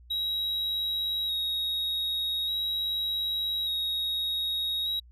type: tone with vibrato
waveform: triangle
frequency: 3808 Hz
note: A#7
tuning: 36 cents sharp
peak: -26 dBFS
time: 0.1-5 s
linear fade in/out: 10 ms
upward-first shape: square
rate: 0.42 Hz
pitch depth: 17 cents each way
effects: added 60 Hz sine -50 dBFS peak until 5.11 s